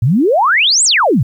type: exponential two-way sweep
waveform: sine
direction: up then down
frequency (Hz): 103.83 to 8600 to 103.83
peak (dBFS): -8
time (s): 0.02-1.23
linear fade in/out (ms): 5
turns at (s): 0.84
effects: 8-bit